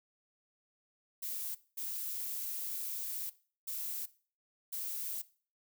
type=noise bursts at uneven times; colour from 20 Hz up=violet; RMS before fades=-39 dBFS; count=4; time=1.22-1.55 / 1.77-3.3 / 3.67-4.06 / 4.72-5.22 s; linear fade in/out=10 ms; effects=noise-tail reverb RT60 0.4 s tail -18 dB re dry